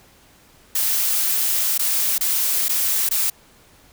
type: noise with dropouts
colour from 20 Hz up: blue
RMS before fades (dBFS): -20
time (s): 0.75-3.3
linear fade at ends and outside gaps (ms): 5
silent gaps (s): 1.779-1.792 / 2.182-2.208 / 2.684-2.692 / 3.09-3.11
effects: pink hiss -52 dBFS RMS until 3.92 s